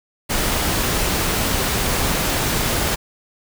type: noise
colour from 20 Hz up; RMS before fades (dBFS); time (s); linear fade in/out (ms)
pink; -20; 0.29-2.96; 20
effects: none